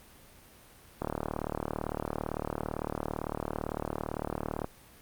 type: click train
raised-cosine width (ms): 1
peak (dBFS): -17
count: 138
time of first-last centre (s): 1.02-4.644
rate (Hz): 37.8
effects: pink hiss -55 dBFS RMS until 5.01 s + Opus 32 kbps